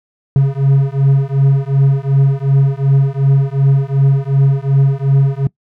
triangle beating tone pair, 136 / 138.7 Hz, C#3 / C#3, -33 / +1 cents, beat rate 2.7 Hz, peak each -10 dBFS, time 0.36-5.47 s, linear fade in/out 2 ms, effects noise-tail reverb RT60 0.1 s tail -22 dB re dry

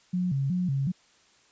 sine tone with vibrato, 157.2 Hz, D#3, 18 cents sharp, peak -24 dBFS, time 0.13-0.92 s, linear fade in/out 10 ms, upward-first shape square, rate 2.7 Hz, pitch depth 240 cents each way, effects white hiss -61 dBFS RMS until 1.51 s + resampled to 16000 Hz

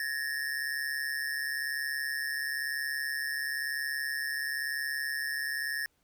square ring-modulated tone, 1771 Hz, A6, 11 cents sharp, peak -29 dBFS, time 0-5.86 s, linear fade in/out 0 ms, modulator 70.5 Hz, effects pink hiss -73 dBFS RMS until 6.03 s

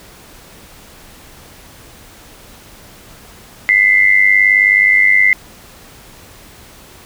sine tone pair together, 2000 / 2099 Hz, B6 / C7, +21 / +5 cents, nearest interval minor second, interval 84 cents, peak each -10 dBFS, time 3.69-5.33 s, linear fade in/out 0 ms, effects pink hiss -40 dBFS RMS until 7.05 s

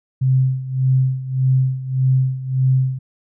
sine tone with tremolo, 130.81 Hz, C3, in tune, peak -11 dBFS, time 0.21-2.99 s, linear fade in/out 10 ms, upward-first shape sine, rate 1.7 Hz, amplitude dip 80%, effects none

